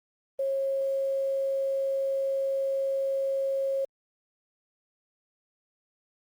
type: tone with quantisation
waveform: sine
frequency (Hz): 543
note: C#5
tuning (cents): -36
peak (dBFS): -25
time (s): 0.39-3.85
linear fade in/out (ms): 5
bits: 9
effects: Opus 24 kbps